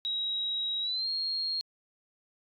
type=tone with pitch glide; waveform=sine; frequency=3834 to 4254 Hz; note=A#7 to C8; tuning=+48 to +28 cents; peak=-29 dBFS; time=0.05-1.61 s; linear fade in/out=0 ms; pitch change=+180 cents; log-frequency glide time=0.81-1.09 s; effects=AAC 64 kbps